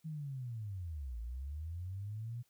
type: linear two-way sweep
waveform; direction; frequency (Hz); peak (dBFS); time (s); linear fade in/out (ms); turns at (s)
sine; down then up; 161.8 to 55 to 122; -39; 0.04-2.43; 20; 1.19
effects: white hiss -75 dBFS RMS until 2.49 s